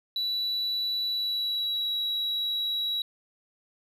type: tone with pitch glide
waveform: sine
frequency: 3945 to 3886 Hz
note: B7 to B7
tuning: -3 to -29 cents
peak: -24 dBFS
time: 0.16-3.02 s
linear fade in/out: 2 ms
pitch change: -26 cents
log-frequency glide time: 1.06-1.9 s
effects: tanh soft clip ceiling -25 dBFS + 11-bit